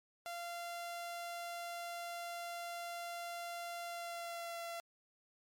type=tone with pitch glide; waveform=sawtooth; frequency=690 to 680.1 Hz; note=F5 to F5; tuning=-21 to -46 cents; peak=-38 dBFS; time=0.26-4.8 s; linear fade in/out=0 ms; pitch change=-25 cents; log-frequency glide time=3.85-4.57 s; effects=MP3 96 kbps